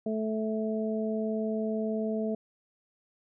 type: harmonic tone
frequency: 218.4 Hz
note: A3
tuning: 13 cents flat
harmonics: 1 / 2 / 3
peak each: -30 / -33 / -35 dBFS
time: 0.06-2.35 s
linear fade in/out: 5 ms
effects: none